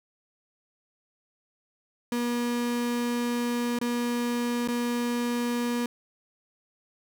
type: tone with dropouts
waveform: 35% pulse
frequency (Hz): 240.1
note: B3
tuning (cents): -49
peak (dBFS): -24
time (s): 2.12-5.86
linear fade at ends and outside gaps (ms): 2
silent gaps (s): 3.788-3.813 / 4.676-4.685
effects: none